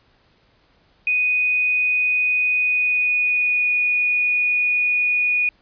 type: tone with pitch glide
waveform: sine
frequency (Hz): 2487 to 2463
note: D#7 to D#7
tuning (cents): -1 to -18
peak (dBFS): -16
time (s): 1.07-5.49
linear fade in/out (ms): 2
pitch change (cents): -17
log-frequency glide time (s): 2.57-3.75
effects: pink hiss -59 dBFS RMS until 5.61 s + resampled to 11025 Hz